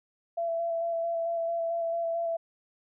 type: tone with vibrato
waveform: sine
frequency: 671 Hz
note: E5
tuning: 31 cents sharp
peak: -27 dBFS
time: 0.37-2.37 s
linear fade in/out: 10 ms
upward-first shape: square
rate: 4.5 Hz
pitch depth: 14 cents each way
effects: none